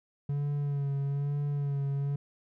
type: tone with vibrato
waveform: triangle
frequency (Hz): 141.9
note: C#3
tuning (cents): +41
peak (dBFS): -26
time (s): 0.29-2.16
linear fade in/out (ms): 5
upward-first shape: sine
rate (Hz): 1.1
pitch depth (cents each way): 33
effects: none